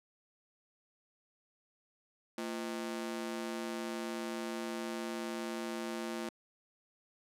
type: ring-modulated tone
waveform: sawtooth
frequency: 285.1 Hz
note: C#4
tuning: 49 cents sharp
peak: -30 dBFS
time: 2.38-6.29 s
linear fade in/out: 0 ms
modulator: 59.6 Hz
effects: low-pass 12000 Hz 12 dB/octave